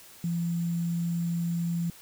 sine tone with sample-and-hold, 170 Hz, F3, 46 cents flat, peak -26 dBFS, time 0.24-1.9 s, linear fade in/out 2 ms, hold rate 7350 Hz, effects white hiss -51 dBFS RMS until 2.01 s

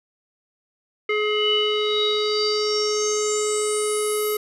square tone with low-pass filter sweep, 423.1 Hz, G#4, 32 cents sharp, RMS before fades -22 dBFS, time 1.09-4.37 s, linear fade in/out 5 ms, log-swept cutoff 2400 to 12000 Hz, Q 9.9, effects none

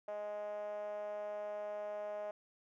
5% pulse tone with band-pass filter, 208.2 Hz, G#3, 5 cents sharp, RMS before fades -42 dBFS, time 0.08-2.31 s, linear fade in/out 2 ms, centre 640 Hz, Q 6.6, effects none

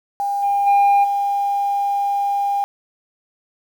sine tone with level steps, 804 Hz, G5, 44 cents sharp, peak -18 / -14 / -8 / -16 dBFS, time 0.2-2.64 s, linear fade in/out 0 ms, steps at 0.42 / 0.66 / 1.03 s, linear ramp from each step 20 ms, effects tanh soft clip ceiling -10 dBFS + 7-bit

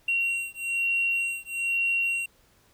triangle beating tone pair, 2746 / 2747.1 Hz, F7 / F7, -30 / -29 cents, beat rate 1.1 Hz, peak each -25 dBFS, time 0.08-2.26 s, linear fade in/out 5 ms, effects tanh soft clip ceiling -19 dBFS + pink hiss -62 dBFS RMS until 2.73 s

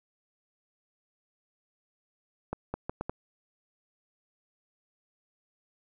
accelerating click train, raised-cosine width 1 ms, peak -18 dBFS, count 5, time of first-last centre 2.53-3.095 s, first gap 210 ms, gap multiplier 0.74, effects none

